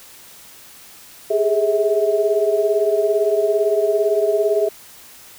sine tone cluster, 405.3 / 423 / 648 Hz, G#4 / G#4 / E5, -42 / +32 / -30 cents, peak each -19 dBFS, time 1.3-4.69 s, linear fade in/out 10 ms, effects white hiss -43 dBFS RMS until 5.38 s

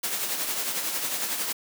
white noise with tremolo, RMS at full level -27 dBFS, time 0.03-1.53 s, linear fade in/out 10 ms, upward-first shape triangle, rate 11 Hz, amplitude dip 50%, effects high-pass 200 Hz 12 dB/octave

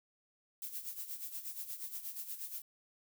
violet noise with tremolo, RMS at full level -41 dBFS, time 0.62-2.62 s, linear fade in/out 2 ms, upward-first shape sine, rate 8.4 Hz, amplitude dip 70%, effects none

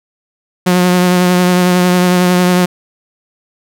sawtooth tone with vibrato, 180 Hz, F#3, 47 cents flat, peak -4 dBFS, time 0.66-2.66 s, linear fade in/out 10 ms, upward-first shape triangle, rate 11 Hz, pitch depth 24 cents each way, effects none

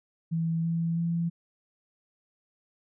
sine tone with pitch steps, 164.4 / 166.5 / 168.63 Hz, E3 / E3 / E3, -4 / +18 / +40 cents, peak -25 dBFS, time 0.31-1.3 s, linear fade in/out 20 ms, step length 330 ms, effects none

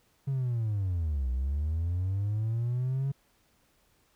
triangle linear two-way sweep, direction down then up, 139.2 to 61.2 to 139.2 Hz, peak -24 dBFS, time 0.27-3.12 s, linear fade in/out 10 ms, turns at 1.3 s, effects tanh soft clip ceiling -22 dBFS + pink hiss -68 dBFS RMS until 4.15 s

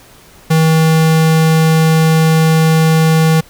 square tone, 160 Hz, D#3, 49 cents sharp, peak -8 dBFS, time 0.5-3.41 s, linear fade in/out 10 ms, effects pink hiss -42 dBFS RMS until 3.49 s

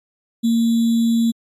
sine tone with sample-and-hold, 230 Hz, A#3, 23 cents flat, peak -13 dBFS, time 0.43-1.32 s, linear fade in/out 20 ms, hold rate 3675 Hz, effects MP3 64 kbps

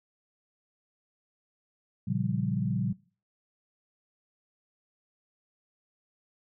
sine chord, G half-diminished seventh, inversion first, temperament equal, 116.54 / 138.59 / 174.61 / 196 Hz, Bb2 / Db3 / F3 / G3, 0 / 0 / 0 / 0 cents, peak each -32 dBFS, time 2.07-2.93 s, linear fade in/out 10 ms, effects noise-tail reverb RT60 0.4 s tail -22 dB re dry

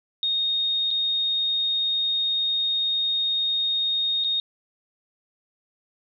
sine tone with dropouts, 3709 Hz, A#7, 9 cents flat, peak -21 dBFS, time 0.23-4.4 s, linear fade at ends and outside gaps 1 ms, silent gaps 0.906-0.911 / 4.24-4.245 s, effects none

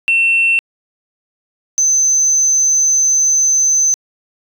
sine tone pair in turn, 2700 / 6153 Hz, E7 / G8, +41 / -33 cents, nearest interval octave + major second, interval 1426 cents, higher second, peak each -8 dBFS, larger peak neither, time 0.08-0.59 / 1.78-3.94 s, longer second, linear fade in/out 0 ms, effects tanh soft clip ceiling -7 dBFS

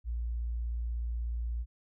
sine tone, 58.27 Hz, A#1, in tune, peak -31 dBFS, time 0.04-1.66 s, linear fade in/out 50 ms, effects none

